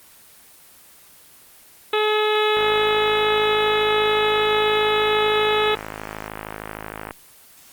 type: harmonic tone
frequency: 426.4 Hz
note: G#4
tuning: 46 cents sharp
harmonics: 1 / 2 / 3 / 4 / 5 / 6 / 7 / 8 / 9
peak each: -19 / -25 / -25 / -29 / -30 / -28 / -33 / -28 / -30 dBFS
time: 1.93-5.75 s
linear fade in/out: 5 ms
type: click train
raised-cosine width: 0.5 ms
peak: -14 dBFS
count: 242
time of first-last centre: 2.57-7.109 s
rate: 53.1 Hz
effects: white hiss -48 dBFS RMS until 7.72 s + Opus 24 kbps